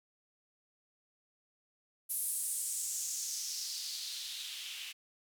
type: noise with band-pass filter sweep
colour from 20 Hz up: blue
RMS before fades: -39 dBFS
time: 2.09-4.93 s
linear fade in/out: 20 ms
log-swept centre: 11000 to 2700 Hz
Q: 2.9
effects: none